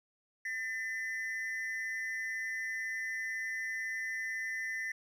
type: ring-modulated tone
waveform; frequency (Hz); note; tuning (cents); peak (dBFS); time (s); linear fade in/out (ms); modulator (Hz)
triangle; 1903; A#6; +35; -30; 0.45-4.92; 5; 109
effects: none